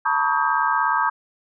sine tone cluster, 892 / 969 / 1124 / 1263 / 1593 Hz, A5 / B5 / C#6 / D#6 / G6, +23 / -33 / +24 / +26 / +27 cents, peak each -24 dBFS, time 0.05-1.1 s, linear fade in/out 10 ms, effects none

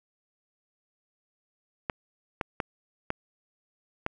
clicks, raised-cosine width 0.5 ms, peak -13 dBFS, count 5, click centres 1.898 / 2.412 / 2.602 / 3.104 / 4.064 s, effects none

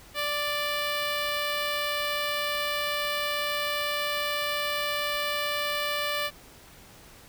5% pulse tone with notch filter, 587.3 Hz, D5, in tune, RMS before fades -29 dBFS, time 0.14-6.31 s, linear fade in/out 50 ms, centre 6600 Hz, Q 0.64, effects pink hiss -51 dBFS RMS until 7.28 s

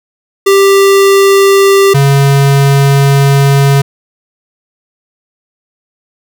square tone pair in turn, 393.4 / 139.09 Hz, G4 / C#3, +6 / +6 cents, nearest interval octave + tritone, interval 1800 cents, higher first, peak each -4 / -5 dBFS, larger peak first, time 0.46-1.94 / 1.94-3.82 s, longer second, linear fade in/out 10 ms, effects none

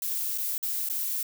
violet noise with dropouts, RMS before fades -30 dBFS, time 0.02-1.23 s, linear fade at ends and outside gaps 2 ms, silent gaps 0.377-0.382 / 0.58-0.628 / 0.889-0.898 s, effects none

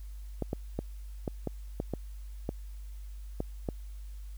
clicks, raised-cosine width 2 ms, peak -18 dBFS, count 10, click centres 0.423 / 0.531 / 0.79 / 1.278 / 1.473 / 1.801 / 1.937 / 2.491 / 3.404 / 3.688 s, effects added 50 Hz sine -40 dBFS peak until 4.37 s + white hiss -63 dBFS RMS until 4.37 s

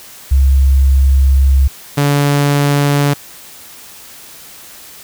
sine / sawtooth tone pair in turn, 67.5 / 143.28 Hz, C#2 / D3, -45 / -42 cents, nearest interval octave + minor second, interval 1303 cents, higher second, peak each -6 dBFS, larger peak neither, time 0.31-1.68 / 1.97-3.14 s, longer first, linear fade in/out 10 ms, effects white hiss -36 dBFS RMS until 5.03 s

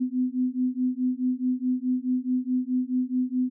sine beating tone pair, 250.9 / 255.6 Hz, B3 / C4, +28 / -40 cents, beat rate 4.7 Hz, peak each -26 dBFS, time 0-3.5 s, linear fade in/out 20 ms, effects none

